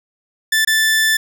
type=tone with dropouts; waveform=sawtooth; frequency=1760 Hz; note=A6; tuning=in tune; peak=-9 dBFS; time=0.52-1.17 s; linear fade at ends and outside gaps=5 ms; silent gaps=0.649-0.673 s; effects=none